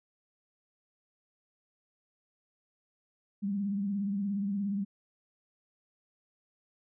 sine tone with vibrato, 200 Hz, G3, 35 cents sharp, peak -29 dBFS, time 3.42-4.85 s, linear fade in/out 20 ms, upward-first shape triangle, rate 17 Hz, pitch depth 75 cents each way, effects none

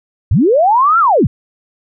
sine linear two-way sweep, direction up then down, 65.41 to 1396.9 to 65.41 Hz, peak -7 dBFS, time 0.31-1.27 s, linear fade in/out 5 ms, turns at 0.99 s, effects none

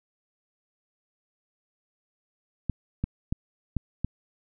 clicks, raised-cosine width 5 ms, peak -14 dBFS, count 5, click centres 2.697 / 3.04 / 3.325 / 3.767 / 4.046 s, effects none

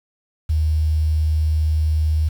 sine tone with quantisation, 77.78 Hz, D#2, in tune, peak -15 dBFS, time 0.49-2.29 s, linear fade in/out 10 ms, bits 7, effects none

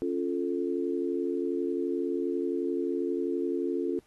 sine chord, Db augmented, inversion none, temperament equal, 277.2 / 349.2 / 440 Hz, Db4 / F4 / A4, 0 / 0 / 0 cents, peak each -32 / -30 / -33 dBFS, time 0.02-3.99 s, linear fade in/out 0 ms, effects pink hiss -66 dBFS RMS until 4.06 s + AAC 32 kbps

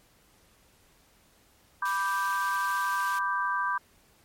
sine chord, G major, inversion first, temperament equal, 987.8 / 1174.7 / 1568 Hz, B5 / D6 / G6, 0 / 0 / 0 cents, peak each -30 dBFS, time 1.82-3.78 s, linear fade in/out 5 ms
pink high-pass noise, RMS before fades -43 dBFS, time 1.85-3.19 s, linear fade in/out 5 ms, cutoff 2100 Hz, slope 24 dB/octave
effects pink hiss -62 dBFS RMS until 4.24 s + MP3 64 kbps

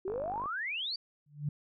sine exponential sweep, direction up, 359.2 to 4751 Hz, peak -33 dBFS, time 0.05-0.96 s, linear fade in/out 5 ms
click train, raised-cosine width 1 ms, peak -29 dBFS, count 20, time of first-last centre 0.08-0.458 s, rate 50.2 Hz
sine tone with exponential growth, 146.83 Hz, D3, in tune, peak -27 dBFS, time 1.26-1.49 s, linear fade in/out 5 ms, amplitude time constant 49 ms
effects none

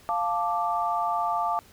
sine chord, D minor, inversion first, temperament equal, 698.5 / 880 / 1174.7 Hz, F5 / A5 / D6, 0 / 0 / 0 cents, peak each -28 dBFS, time 0.09-1.59 s, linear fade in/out 0 ms, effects pink hiss -54 dBFS RMS until 1.72 s

